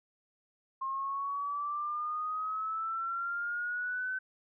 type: exponential sweep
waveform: sine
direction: up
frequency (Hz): 1065 to 1527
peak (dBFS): -32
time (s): 0.81-4.19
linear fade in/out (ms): 10
effects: none